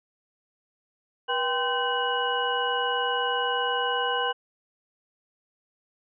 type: tone cluster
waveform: sine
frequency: 485.8 / 788 / 1029 / 1536 / 2923 Hz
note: B4 / G5 / C6 / G6 / F#7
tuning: -29 / +9 / -29 / -36 / -22 cents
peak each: -30 dBFS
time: 1.28-4.33 s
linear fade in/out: 20 ms
effects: none